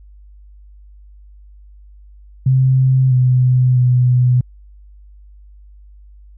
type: tone with pitch steps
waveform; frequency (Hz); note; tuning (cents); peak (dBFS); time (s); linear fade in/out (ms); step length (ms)
sine; 130.9 / 126.8 / 124.9; C3 / B2 / B2; +1 / +46 / +20; -9; 2.46-4.41; 5; 650
effects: added 50 Hz sine -39 dBFS peak until 6.37 s